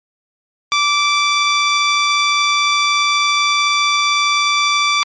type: tone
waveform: 15% pulse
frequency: 1166 Hz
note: D6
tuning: 13 cents flat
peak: -6 dBFS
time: 0.72-5.03 s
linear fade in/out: 0 ms
effects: MP3 32 kbps